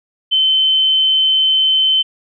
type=tone; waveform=sine; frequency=3072 Hz; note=G7; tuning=36 cents flat; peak=-10 dBFS; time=0.31-2.03 s; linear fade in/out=20 ms; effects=none